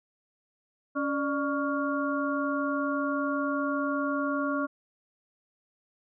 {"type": "harmonic tone with a mistuned harmonic", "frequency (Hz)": 280.5, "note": "C#4", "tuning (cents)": 21, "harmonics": [1, 2, 4, 5], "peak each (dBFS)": [-29, -33, -33, -34], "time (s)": [0.95, 4.67], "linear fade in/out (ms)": 20, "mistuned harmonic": 2, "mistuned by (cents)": 100, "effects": []}